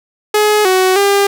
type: tone with pitch steps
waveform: sawtooth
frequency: 421.9 / 373.4 / 400.3 Hz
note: G#4 / F#4 / G4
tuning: +27 / +16 / +36 cents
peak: -5 dBFS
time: 0.34-1.27 s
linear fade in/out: 5 ms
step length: 310 ms
effects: none